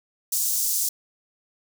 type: high-pass noise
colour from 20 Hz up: pink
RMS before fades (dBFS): -24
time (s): 0.32-0.89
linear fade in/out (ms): 5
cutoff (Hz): 6000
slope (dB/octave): 24
effects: none